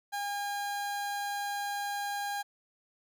30% pulse tone, 811 Hz, G#5, 41 cents flat, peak -30 dBFS, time 0.12-2.43 s, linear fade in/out 20 ms, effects none

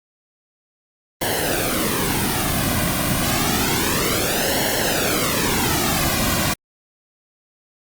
pink noise with flanger, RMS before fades -20 dBFS, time 1.21-6.54 s, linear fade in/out 10 ms, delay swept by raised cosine 0.81 to 2.31 ms, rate 0.29 Hz, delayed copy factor -0.75, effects Opus 32 kbps

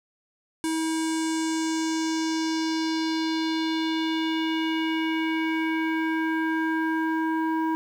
square tone with low-pass filter sweep, 320.9 Hz, E4, 46 cents flat, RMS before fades -26 dBFS, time 0.64-7.75 s, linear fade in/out 0 ms, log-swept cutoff 9700 to 1200 Hz, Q 2.8, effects 9-bit

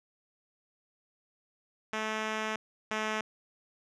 5% pulse tone pair in turn, 217.4 / 216.4 Hz, A3 / A3, -21 / -29 cents, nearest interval unison, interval 8 cents, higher first, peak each -20 / -19 dBFS, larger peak second, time 1.93-2.56 / 2.91-3.21 s, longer first, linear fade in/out 2 ms, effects low-pass 5000 Hz 12 dB/octave

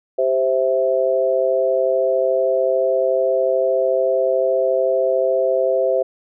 sine chord, C major, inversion second, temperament equal with one note detuned, 392 / 523.3 / 657 Hz, G4 / C5 / E5, 0 / 0 / -6 cents, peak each -22 / -17 / -20 dBFS, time 0.18-6.03 s, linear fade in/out 10 ms, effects none

